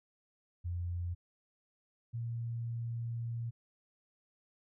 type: tone pair in turn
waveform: sine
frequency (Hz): 87.5 / 116.8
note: F2 / A#2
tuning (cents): +4 / +4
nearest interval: perfect fourth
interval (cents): 500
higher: second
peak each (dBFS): -34 / -35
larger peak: first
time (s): 0.64-1.15 / 2.13-3.51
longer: second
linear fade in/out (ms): 20
effects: none

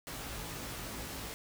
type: noise with comb filter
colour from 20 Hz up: pink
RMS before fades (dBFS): -42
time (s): 0.07-1.34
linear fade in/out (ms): 0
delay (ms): 18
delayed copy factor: +0.75
effects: none

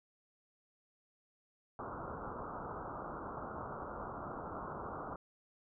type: low-pass noise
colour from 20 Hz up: white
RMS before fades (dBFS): -44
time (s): 1.79-5.16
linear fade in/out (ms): 2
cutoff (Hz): 1400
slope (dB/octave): 96
effects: none

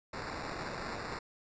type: noise with sample-and-hold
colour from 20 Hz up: white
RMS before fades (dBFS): -40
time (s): 0.13-1.19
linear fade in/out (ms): 5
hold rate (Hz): 3150
effects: resampled to 16000 Hz

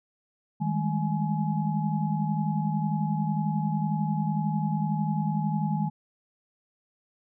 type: tone cluster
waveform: sine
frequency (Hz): 157.8 / 199.7 / 210.8 / 844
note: D#3 / G3 / G#3 / G#5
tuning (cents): +25 / +32 / +26 / +28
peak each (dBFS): -27 / -31 / -31 / -33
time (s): 0.6-5.9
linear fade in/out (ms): 20
effects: none

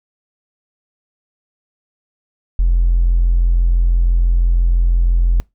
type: tone with tanh clipping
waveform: triangle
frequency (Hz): 43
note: F1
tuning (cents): -26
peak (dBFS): -9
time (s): 2.59-5.4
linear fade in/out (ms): 0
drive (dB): 1
effects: noise-tail reverb RT60 0.2 s tail -25 dB re dry

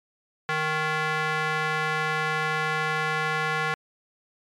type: tone with band-pass filter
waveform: square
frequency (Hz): 155.6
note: D#3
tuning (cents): 0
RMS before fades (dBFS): -26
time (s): 0.49-3.74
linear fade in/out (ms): 0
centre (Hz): 1600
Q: 1.5
effects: MP3 96 kbps

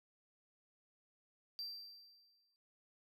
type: tone with exponential decay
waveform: triangle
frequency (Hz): 4699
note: D8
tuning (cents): 0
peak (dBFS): -39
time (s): 1.59-2.56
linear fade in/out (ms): 0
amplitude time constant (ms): 210
effects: none

